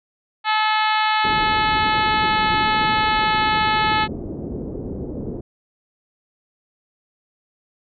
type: harmonic tone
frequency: 431.5 Hz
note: A4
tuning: 34 cents flat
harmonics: 2 / 3 / 4 / 5 / 6 / 7 / 8 / 9 / 10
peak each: -19 / -23 / -25 / -27 / -29 / -30 / -31 / -32 / -33 dBFS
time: 0.44-4.08 s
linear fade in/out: 50 ms
type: low-pass noise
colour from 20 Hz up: white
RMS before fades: -29 dBFS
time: 1.24-5.41 s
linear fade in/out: 5 ms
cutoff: 410 Hz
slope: 24 dB/octave
effects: none